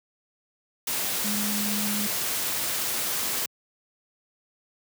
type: tone in noise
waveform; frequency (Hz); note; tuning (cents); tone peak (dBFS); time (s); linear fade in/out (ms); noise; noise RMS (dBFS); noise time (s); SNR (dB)
sine; 207.7; G#3; 0; -29; 1.24-2.07; 5; white; -28; 0.87-3.46; -4
effects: high-pass 100 Hz 12 dB/octave